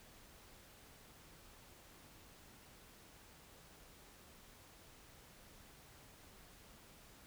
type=silence; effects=pink hiss -61 dBFS RMS until 7.26 s